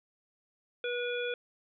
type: harmonic tone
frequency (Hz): 485.9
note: B4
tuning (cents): -28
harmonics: 1 / 3 / 5 / 7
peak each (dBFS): -33 / -38 / -40 / -41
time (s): 0.84-1.34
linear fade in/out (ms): 2
effects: none